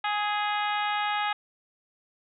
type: harmonic tone with a mistuned harmonic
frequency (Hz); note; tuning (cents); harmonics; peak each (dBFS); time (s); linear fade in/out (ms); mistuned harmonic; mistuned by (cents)
415.3; G#4; 0; 2 / 3 / 4 / 5 / 6 / 7 / 8 / 9; -28 / -32 / -34 / -36 / -38 / -39 / -40 / -41; 0.04-1.33; 5; 3; +19
effects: none